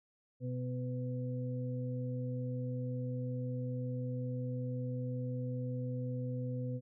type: harmonic tone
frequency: 125.4 Hz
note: B2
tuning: 27 cents sharp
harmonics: 1 / 2 / 4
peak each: -36 / -42 / -44 dBFS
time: 0.4-6.81 s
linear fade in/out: 50 ms
effects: none